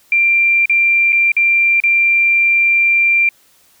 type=tone with dropouts; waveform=sine; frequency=2370 Hz; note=D7; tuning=15 cents sharp; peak=-9 dBFS; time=0.12-3.29 s; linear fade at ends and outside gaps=2 ms; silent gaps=0.657-0.696 / 1.123-1.128 / 1.319-1.366 / 1.802-1.837 s; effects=white hiss -52 dBFS RMS until 3.8 s